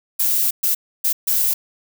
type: noise bursts at uneven times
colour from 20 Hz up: violet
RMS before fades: -18 dBFS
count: 4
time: 0.19-0.51 / 0.63-0.75 / 1.04-1.13 / 1.27-1.54 s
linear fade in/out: 10 ms
effects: none